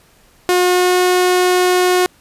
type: tone with pitch glide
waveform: sawtooth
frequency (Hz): 360 to 362.7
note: F#4 to F#4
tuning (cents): -47 to -34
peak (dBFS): -7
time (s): 0.49-2.06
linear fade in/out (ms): 0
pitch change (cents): +13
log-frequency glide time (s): 0.6-0.98
effects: pink hiss -51 dBFS RMS until 2.2 s + resampled to 32000 Hz